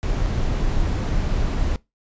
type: noise with dropouts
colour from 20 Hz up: brown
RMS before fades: -21 dBFS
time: 0.03-1.76 s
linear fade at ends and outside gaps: 0 ms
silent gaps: 0.261-0.265 s
effects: noise-tail reverb RT60 0.2 s tail -21 dB re dry + resampled to 16000 Hz